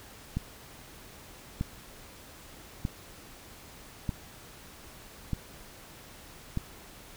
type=click train; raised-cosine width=5 ms; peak=-17 dBFS; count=6; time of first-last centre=0.37-6.573 s; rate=0.806 Hz; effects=pink hiss -50 dBFS RMS until 7.16 s